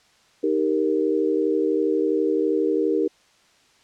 sine chord, Eb major, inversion none, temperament equal with one note detuned, 311.1 / 394 / 466.2 Hz, Eb4 / G4 / Bb4, 0 / +9 / 0 cents, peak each -23 dBFS, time 0.43-3.08 s, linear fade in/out 10 ms, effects white hiss -58 dBFS RMS until 3.83 s + low-pass 6000 Hz 12 dB/octave

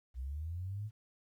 sine linear sweep, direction up, 59.7 to 110 Hz, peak -37 dBFS, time 0.14-0.91 s, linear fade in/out 50 ms, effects 12-bit

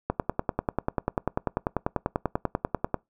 click train, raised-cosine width 1 ms, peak -10 dBFS, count 30, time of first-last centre 0.1-2.943 s, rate 10.2 Hz, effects noise-tail reverb RT60 0.2 s tail -24 dB re dry

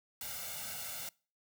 white noise with comb filter, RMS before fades -42 dBFS, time 0.21-1.09 s, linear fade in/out 2 ms, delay 1.4 ms, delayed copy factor +1, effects noise-tail reverb RT60 0.4 s tail -25 dB re dry + high-pass 60 Hz 12 dB/octave

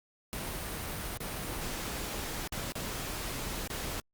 pink noise with dropouts, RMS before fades -37 dBFS, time 0.33-4 s, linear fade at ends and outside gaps 0 ms, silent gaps 1.173-1.204 / 2.475-2.523 / 2.721-2.754 / 3.675-3.701 s, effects Opus 48 kbps

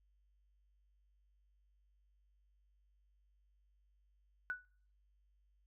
sine tone with exponential decay, 1481 Hz, F#6, 1 cent sharp, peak -33 dBFS, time 4.5-4.65 s, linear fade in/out 0 ms, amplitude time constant 32 ms, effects noise-tail reverb RT60 0.6 s tail -26 dB re dry + added 50 Hz sine -70 dBFS peak until 5.66 s

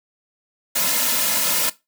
white noise with comb filter, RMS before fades -20 dBFS, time 0.75-1.7 s, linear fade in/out 10 ms, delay 2.6 ms, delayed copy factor -0.85, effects noise-tail reverb RT60 0.2 s tail -17 dB re dry + high-pass 200 Hz 12 dB/octave

